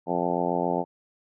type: harmonic tone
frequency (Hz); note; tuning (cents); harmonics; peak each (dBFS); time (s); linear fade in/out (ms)
87.31; F2; 0; 2 / 3 / 4 / 5 / 6 / 7 / 8 / 9 / 10; -32 / -32 / -32 / -32 / -32 / -32 / -32 / -32 / -32; 0.06-0.85; 50
effects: none